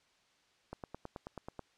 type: click train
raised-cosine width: 1 ms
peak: -28 dBFS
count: 9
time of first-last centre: 0.73-1.593 s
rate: 9.27 Hz
effects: white hiss -70 dBFS RMS until 1.77 s + low-pass 5000 Hz 12 dB/octave